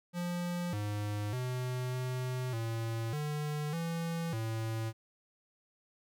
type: tone with pitch steps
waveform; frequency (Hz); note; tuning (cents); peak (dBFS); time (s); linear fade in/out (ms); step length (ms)
square; 175.3 / 104 / 126.3 / 127.2 / 113.9 / 149.5 / 166.9 / 112.1; F3 / G#2 / B2 / C3 / A#2 / D3 / E3 / A2; +7 / +3 / +39 / -48 / -40 / +31 / +22 / +33; -34; 0.13-4.93; 50; 600
effects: none